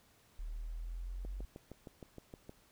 sine exponential sweep, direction up, 37.75 to 47.54 Hz, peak -39 dBFS, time 0.39-1.45 s, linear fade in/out 0 ms
click train, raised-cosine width 2 ms, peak -34 dBFS, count 9, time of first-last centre 1.25-2.494 s, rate 6.43 Hz
effects pink hiss -67 dBFS RMS until 2.71 s

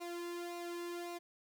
sawtooth tone with flanger, 346.7 Hz, F4, 13 cents flat, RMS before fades -43 dBFS, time 0-1.19 s, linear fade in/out 20 ms, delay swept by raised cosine 0.6 to 1.6 ms, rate 1.8 Hz, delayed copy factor -0.7, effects none

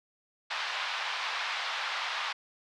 pink band-pass noise, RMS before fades -34 dBFS, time 0.5-2.33 s, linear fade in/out 10 ms, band 880 to 4300 Hz, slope 24 dB/octave, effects none

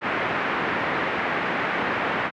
white low-pass noise, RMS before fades -25 dBFS, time 0.01-2.31 s, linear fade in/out 50 ms, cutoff 2100 Hz, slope 24 dB/octave, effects high-pass 150 Hz 12 dB/octave

